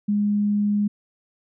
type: tone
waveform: sine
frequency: 206.3 Hz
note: G#3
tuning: 11 cents flat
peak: -18 dBFS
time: 0.08-0.88 s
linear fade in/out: 10 ms
effects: none